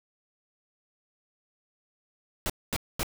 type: noise bursts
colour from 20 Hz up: pink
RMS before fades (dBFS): -29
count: 3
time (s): 2.46-3.031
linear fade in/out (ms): 0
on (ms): 37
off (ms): 230
effects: none